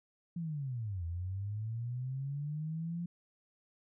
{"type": "linear two-way sweep", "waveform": "sine", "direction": "down then up", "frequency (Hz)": [174.61, 82.41, 174.61], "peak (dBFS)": -35, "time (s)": [0.36, 3.06], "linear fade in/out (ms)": 5, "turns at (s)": 1.05, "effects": []}